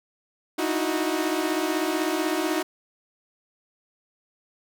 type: tone cluster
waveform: sawtooth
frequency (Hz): 306.3 / 322.3 / 366.8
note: D#4 / E4 / F#4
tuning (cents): -27 / -39 / -15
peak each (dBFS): -24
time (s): 0.58-2.63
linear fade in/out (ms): 10
effects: none